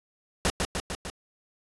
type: noise with echo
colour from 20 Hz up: pink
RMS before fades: -24 dBFS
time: 0.45-0.5 s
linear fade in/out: 0 ms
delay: 150 ms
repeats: 4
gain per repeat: -3 dB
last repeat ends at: 1.1 s
effects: resampled to 24000 Hz